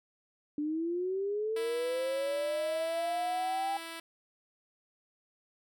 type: linear sweep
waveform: sine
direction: up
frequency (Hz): 291.7 to 797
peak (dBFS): -30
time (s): 0.58-3.77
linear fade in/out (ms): 2
type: tone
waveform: 5% pulse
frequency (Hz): 330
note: E4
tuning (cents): +2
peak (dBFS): -29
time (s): 1.56-4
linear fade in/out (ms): 5
effects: none